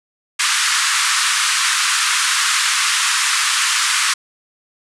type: band-pass noise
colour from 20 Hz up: pink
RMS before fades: -17 dBFS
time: 0.39-4.14 s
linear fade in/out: 10 ms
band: 1100 to 10000 Hz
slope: 48 dB/octave
effects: none